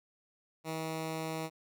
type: tone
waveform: 10% pulse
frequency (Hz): 160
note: D#3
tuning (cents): +49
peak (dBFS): -27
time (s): 0.64-1.5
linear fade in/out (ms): 50
effects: none